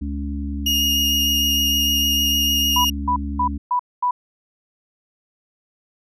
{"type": "harmonic tone", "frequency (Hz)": 71, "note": "C#2", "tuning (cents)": 42, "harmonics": [1, 3, 4], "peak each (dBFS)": [-25, -30, -30], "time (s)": [0.01, 3.58], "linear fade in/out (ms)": 10}
{"type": "tone with vibrato", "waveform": "35% pulse", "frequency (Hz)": 2857, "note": "F7", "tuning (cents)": 39, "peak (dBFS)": -15, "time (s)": [0.66, 2.9], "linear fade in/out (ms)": 5, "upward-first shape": "triangle", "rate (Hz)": 6.6, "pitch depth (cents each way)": 13}
{"type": "tone bursts", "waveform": "sine", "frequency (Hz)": 987, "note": "B5", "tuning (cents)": -1, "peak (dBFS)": -16, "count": 5, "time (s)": [2.76, 4.11], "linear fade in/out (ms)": 5, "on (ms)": 86, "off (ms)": 230}
{"effects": []}